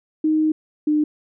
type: tone pair in turn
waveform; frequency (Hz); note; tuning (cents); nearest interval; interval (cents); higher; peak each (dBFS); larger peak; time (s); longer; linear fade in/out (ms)
sine; 311.1 / 301.7; D#4 / D4; 0 / +47; minor second; 53; first; -15; neither; 0.24-0.52 / 0.87-1.04; first; 5
effects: none